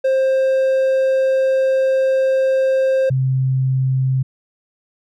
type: tone pair in turn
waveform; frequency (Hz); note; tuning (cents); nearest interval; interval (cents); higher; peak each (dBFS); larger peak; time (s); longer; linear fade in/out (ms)
triangle / sine; 529 / 131.3; C5 / C3; +19 / +6; 2 octaves; 2413; first; -11 / -14; first; 0.04-3.1 / 3.1-4.23; first; 10
effects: none